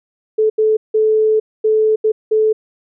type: tone bursts at uneven times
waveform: sine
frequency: 434.5 Hz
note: A4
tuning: 22 cents flat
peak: -10 dBFS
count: 6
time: 0.38-0.5 / 0.58-0.77 / 0.94-1.4 / 1.64-1.96 / 2.04-2.12 / 2.31-2.53 s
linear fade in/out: 10 ms
effects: none